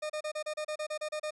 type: tone bursts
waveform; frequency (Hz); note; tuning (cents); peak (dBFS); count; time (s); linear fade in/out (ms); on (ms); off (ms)
40% pulse; 610; D#5; -34; -32; 12; 0.02-1.308; 10; 78; 32
effects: resampled to 24000 Hz